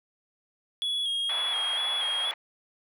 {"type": "tone with vibrato", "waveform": "triangle", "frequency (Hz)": 3322, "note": "G#7", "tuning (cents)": 0, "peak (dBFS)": -25, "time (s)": [0.82, 2.31], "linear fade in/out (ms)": 0, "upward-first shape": "square", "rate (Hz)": 2.1, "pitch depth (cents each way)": 31}
{"type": "band-pass noise", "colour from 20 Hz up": "pink", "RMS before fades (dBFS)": -38, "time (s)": [1.29, 2.34], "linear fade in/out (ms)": 5, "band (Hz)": [710, 2800], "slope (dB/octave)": 24}
{"effects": []}